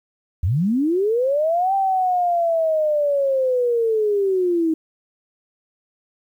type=linear two-way sweep; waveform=sine; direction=up then down; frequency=72.8 to 787 to 314.4 Hz; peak=-16 dBFS; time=0.43-4.74 s; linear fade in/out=5 ms; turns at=1.74 s; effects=9-bit